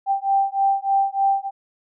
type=beating tone pair; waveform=sine; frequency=784 / 787.3 Hz; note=G5 / G5; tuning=0 / +7 cents; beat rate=3.3 Hz; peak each=-20 dBFS; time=0.06-1.51 s; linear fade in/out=50 ms; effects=none